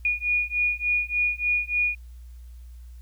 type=beating tone pair; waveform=sine; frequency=2446 / 2449.4 Hz; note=D#7 / D#7; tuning=-30 / -28 cents; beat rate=3.4 Hz; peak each=-25 dBFS; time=0.05-1.95 s; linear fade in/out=2 ms; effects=added 60 Hz sine -40 dBFS peak until 3.01 s + white hiss -64 dBFS RMS until 3.01 s